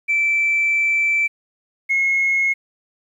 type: tone pair in turn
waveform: sine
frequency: 2329 / 2167 Hz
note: D7 / C#7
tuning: -15 / -40 cents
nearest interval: minor second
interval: 125 cents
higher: first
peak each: -14 dBFS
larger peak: neither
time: 0.08-1.28 / 1.89-2.54 s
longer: first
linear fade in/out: 20 ms
effects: tanh soft clip ceiling -11 dBFS + 9-bit